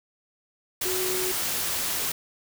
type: tone in noise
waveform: sine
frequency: 370 Hz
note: F#4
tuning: in tune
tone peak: -29 dBFS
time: 0.85-1.32 s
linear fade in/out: 5 ms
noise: white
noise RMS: -28 dBFS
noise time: 0.81-2.12 s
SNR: -4 dB
effects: none